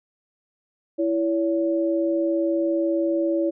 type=tone pair together; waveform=sine; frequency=331.7 / 566.3 Hz; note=E4 / C#5; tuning=+11 / +37 cents; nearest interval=major sixth; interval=926 cents; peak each=-21 / -24 dBFS; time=0.98-3.51 s; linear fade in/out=20 ms; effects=none